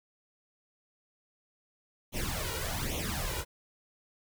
pink noise with flanger, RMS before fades -34 dBFS, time 2.12-3.45 s, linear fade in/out 50 ms, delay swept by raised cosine 0.31 to 2.11 ms, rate 1.2 Hz, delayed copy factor +0.8, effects none

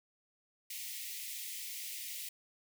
white high-pass noise, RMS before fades -43 dBFS, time 0.7-2.29 s, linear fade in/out 5 ms, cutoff 1900 Hz, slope 96 dB/octave, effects none

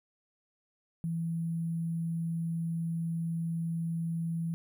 sine tone with sample-and-hold, 165.9 Hz, E3, 11 cents sharp, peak -30 dBFS, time 1.04-4.54 s, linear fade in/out 0 ms, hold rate 11025 Hz, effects none

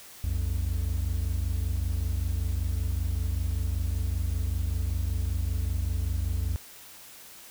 triangle tone pair together, 61.74 / 86.94 Hz, B1 / F2, 0 / -7 cents, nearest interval tritone, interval 593 cents, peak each -26 dBFS, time 0.24-6.56 s, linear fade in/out 0 ms, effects tanh soft clip ceiling -16 dBFS + white hiss -48 dBFS RMS until 7.5 s

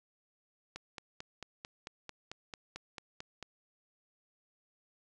click train, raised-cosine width 0.2 ms, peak -25 dBFS, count 13, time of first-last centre 0.76-3.427 s, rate 4.5 Hz, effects resampled to 24000 Hz

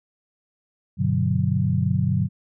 sine chord, G major seventh, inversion none, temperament equal, 98 / 123.47 / 146.83 / 185 Hz, G2 / B2 / D3 / F#3, 0 / 0 / 0 / 0 cents, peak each -24 dBFS, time 0.97-2.29 s, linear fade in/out 50 ms, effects none

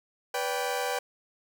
sawtooth chord, G major, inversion first, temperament equal with one note detuned, 493.9 / 576.2 / 784 Hz, B4 / D5 / G5, 0 / -33 / 0 cents, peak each -28 / -31 / -28 dBFS, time 0.34-0.99 s, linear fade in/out 5 ms, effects none

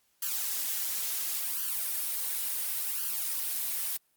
blue noise with flanger, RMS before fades -32 dBFS, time 0.22-3.97 s, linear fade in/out 5 ms, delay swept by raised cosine 0.65 to 5.35 ms, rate 0.71 Hz, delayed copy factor +0.8, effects white hiss -71 dBFS RMS until 4.16 s + Opus 48 kbps

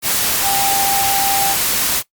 sine tone in noise, 791 Hz, G5, 15 cents sharp, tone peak -17 dBFS, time 0.42-1.56 s, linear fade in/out 50 ms, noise white, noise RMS -17 dBFS, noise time 0.02-2.03 s, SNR -3 dB, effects noise-tail reverb RT60 0.1 s tail -18 dB re dry + Opus 48 kbps

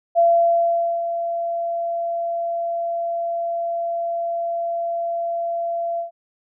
sine tone with ADSR envelope, 680 Hz, F5, 46 cents flat, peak -11 dBFS, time 0.15-6.11 s, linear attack 35 ms, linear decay 830 ms, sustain -10 dB, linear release 120 ms, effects none

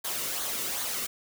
white noise with flanger, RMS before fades -32 dBFS, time 0.04-1.07 s, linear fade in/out 10 ms, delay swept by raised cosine 0.38 to 1.26 ms, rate 2.6 Hz, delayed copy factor -0.5, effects none

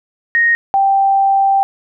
sine tone pair in turn, 1864.7 / 784 Hz, A#6 / G5, 0 / 0 cents, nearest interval octave + minor third, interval 1500 cents, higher first, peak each -9 dBFS, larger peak neither, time 0.35-0.55 / 0.74-1.63 s, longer second, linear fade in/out 0 ms, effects none

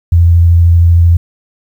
sine tone with vibrato, 85.1 Hz, F2, 44 cents flat, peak -3 dBFS, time 0.12-1.17 s, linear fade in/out 5 ms, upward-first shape sine, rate 13 Hz, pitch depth 15 cents each way, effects 7-bit

